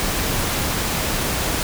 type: noise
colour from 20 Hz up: pink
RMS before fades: -22 dBFS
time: 0-1.63 s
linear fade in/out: 0 ms
effects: none